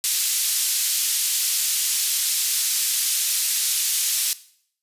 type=band-pass noise; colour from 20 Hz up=white; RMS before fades=-22 dBFS; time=0.04-4.33 s; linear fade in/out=0 ms; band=3600 to 13000 Hz; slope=12 dB/octave; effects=noise-tail reverb RT60 0.6 s tail -17 dB re dry + resampled to 32000 Hz